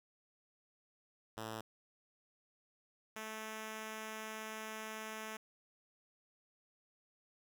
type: tone pair in turn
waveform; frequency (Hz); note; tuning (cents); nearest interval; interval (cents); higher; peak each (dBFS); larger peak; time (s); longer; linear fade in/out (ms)
5% pulse; 110.4 / 218.3; A2 / A3; +6 / -13; octave; 1181; second; -31 / -32; first; 1.37-1.61 / 3.16-5.37; second; 5
effects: none